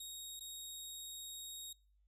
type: tone with dropouts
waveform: 20% pulse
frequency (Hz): 3759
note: A#7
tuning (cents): +14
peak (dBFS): -40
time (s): 0-1.73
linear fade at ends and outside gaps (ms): 5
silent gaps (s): 0.396-0.406
effects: noise-tail reverb RT60 0.4 s tail -25 dB re dry + added 50 Hz sine -69 dBFS peak until 2.07 s